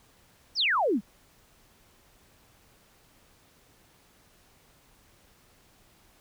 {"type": "exponential sweep", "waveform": "sine", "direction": "down", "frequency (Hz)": [5920, 178.8], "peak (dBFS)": -22, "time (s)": [0.55, 1.01], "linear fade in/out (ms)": 50, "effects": ["pink hiss -61 dBFS RMS until 6.2 s"]}